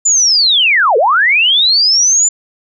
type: linear two-way sweep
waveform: sine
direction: down then up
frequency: 7170 to 415.3 to 7170 Hz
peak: -7 dBFS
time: 0.05-2.29 s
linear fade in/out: 10 ms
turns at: 0.97 s
effects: none